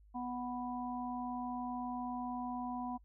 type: harmonic tone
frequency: 246.9 Hz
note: B3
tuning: in tune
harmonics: 1 / 3 / 4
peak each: -40 / -42 / -44 dBFS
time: 0.14-2.98 s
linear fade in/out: 20 ms
effects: noise-tail reverb RT60 0.1 s tail -26 dB re dry + added 51 Hz sine -59 dBFS peak until 3.04 s